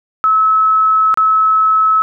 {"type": "tone with dropouts", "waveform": "sine", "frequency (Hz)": 1295, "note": "E6", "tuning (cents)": -31, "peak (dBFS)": -8, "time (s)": [0.24, 2.02], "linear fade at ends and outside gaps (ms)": 0, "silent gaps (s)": [1.142, 1.174], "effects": []}